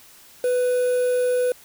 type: tone with quantisation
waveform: triangle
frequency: 497.3 Hz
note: B4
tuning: 12 cents sharp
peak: -16 dBFS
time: 0.44-1.52 s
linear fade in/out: 2 ms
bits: 6
effects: white hiss -49 dBFS RMS until 1.64 s